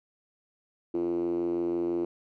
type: tone with band-pass filter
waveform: 5% pulse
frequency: 86 Hz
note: F2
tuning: 26 cents flat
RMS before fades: -29 dBFS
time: 0.94-2.05 s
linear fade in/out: 5 ms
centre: 330 Hz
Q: 8.8
effects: none